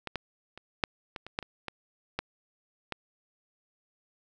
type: clicks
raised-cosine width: 0.3 ms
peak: -19 / -16 / -28 / -8 / -21 / -26 / -13 / -25 / -19 / -14 / -17 dBFS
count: 11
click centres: 0.073 / 0.157 / 0.576 / 0.838 / 1.162 / 1.266 / 1.389 / 1.427 / 1.683 / 2.19 / 2.923 s
effects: none